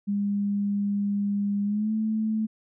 sine tone with pitch glide, 202.4 to 218.2 Hz, G#3 to A3, -44 to -14 cents, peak -23 dBFS, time 0.07-2.47 s, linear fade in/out 20 ms, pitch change +130 cents, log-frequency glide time 1.64-1.92 s, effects none

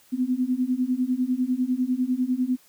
sine beating tone pair, 247.8 / 257.8 Hz, B3 / C4, +6 / -26 cents, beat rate 10 Hz, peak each -25 / -24 dBFS, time 0.12-2.57 s, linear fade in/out 20 ms, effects white hiss -57 dBFS RMS until 2.68 s

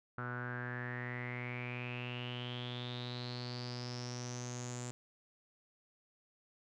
sawtooth tone with low-pass filter sweep, 122.9 Hz, B2, 8 cents flat, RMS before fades -42 dBFS, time 0.18-4.91 s, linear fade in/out 0 ms, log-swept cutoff 1400 to 7400 Hz, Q 9.5, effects none

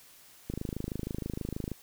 click train, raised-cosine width 3 ms, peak -21 dBFS, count 33, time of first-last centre 0.5-1.717 s, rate 26.3 Hz, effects white hiss -56 dBFS RMS until 1.82 s

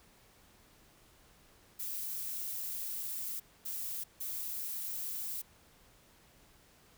violet noise bursts at uneven times, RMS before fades -39 dBFS, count 3, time 1.79-3.4 / 3.65-4.04 / 4.2-5.42 s, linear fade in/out 10 ms, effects pink hiss -63 dBFS RMS until 6.97 s

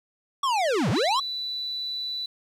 square linear two-way sweep, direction down then up, 1145 to 95.2 to 1145 Hz, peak -22 dBFS, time 0.43-1.2 s, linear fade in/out 5 ms, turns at 0.9 s
sine tone, 3971 Hz, B7, 9 cents sharp, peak -28 dBFS, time 0.96-2.26 s, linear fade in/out 5 ms
effects low-pass 7000 Hz 12 dB/octave + 9-bit

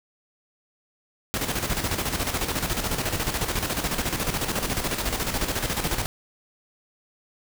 pink noise with tremolo, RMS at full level -25 dBFS, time 1.34-6.06 s, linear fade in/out 0 ms, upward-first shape square, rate 14 Hz, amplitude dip 55%, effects none

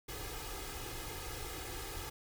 pink noise with comb filter, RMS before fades -43 dBFS, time 0.08-2.1 s, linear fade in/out 10 ms, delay 2.4 ms, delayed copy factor +0.8, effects none

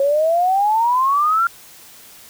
sine exponential sweep, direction up, 544 to 1396.9 Hz, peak -13 dBFS, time 0-1.47 s, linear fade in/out 2 ms, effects white hiss -43 dBFS RMS until 2.29 s

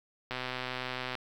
click train, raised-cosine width 0.3 ms, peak -19 dBFS, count 108, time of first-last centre 0.31-1.153 s, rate 127 Hz, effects 9-bit

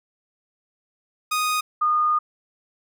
sawtooth / sine tone pair in turn, 1242 / 1224.2 Hz, D#6 / D#6, -3 / -28 cents, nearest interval unison, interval 25 cents, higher first, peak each -17 dBFS, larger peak neither, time 1.31-1.61 / 1.81-2.19 s, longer second, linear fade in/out 10 ms, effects none

